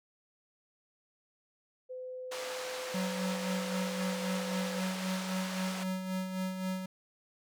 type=tone; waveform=sine; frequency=509 Hz; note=C5; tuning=48 cents flat; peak=-39 dBFS; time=1.89-4.81 s; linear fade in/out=20 ms
type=band-pass noise; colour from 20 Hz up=pink; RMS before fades=-42 dBFS; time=2.31-5.84 s; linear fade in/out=10 ms; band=620 to 7500 Hz; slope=12 dB/octave
type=tone with tremolo; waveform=square; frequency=186.9 Hz; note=F#3; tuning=18 cents sharp; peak=-32 dBFS; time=2.94-6.86 s; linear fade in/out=5 ms; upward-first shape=sine; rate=3.8 Hz; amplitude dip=50%
effects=none